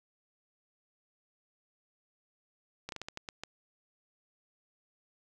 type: slowing click train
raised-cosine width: 0.2 ms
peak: -22 dBFS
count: 8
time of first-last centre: 2.89-3.436 s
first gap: 32 ms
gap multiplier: 1.29
effects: none